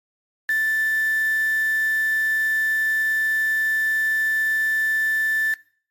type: tone with quantisation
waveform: sine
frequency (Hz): 1760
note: A6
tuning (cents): 0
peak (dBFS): -18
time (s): 0.49-5.54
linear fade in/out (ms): 2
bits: 5
effects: noise-tail reverb RT60 0.5 s tail -22 dB re dry + MP3 64 kbps